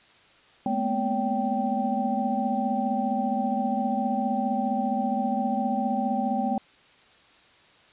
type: tone cluster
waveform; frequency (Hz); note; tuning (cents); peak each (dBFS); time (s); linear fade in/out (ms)
sine; 212.5 / 236.9 / 251.9 / 564 / 780; G#3 / A#3 / B3 / C#5 / G5; +40 / +28 / +34 / +30 / -9; -29 / -31 / -31 / -34 / -27; 0.66-6.58; 2
effects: white hiss -56 dBFS RMS until 7.92 s + resampled to 8000 Hz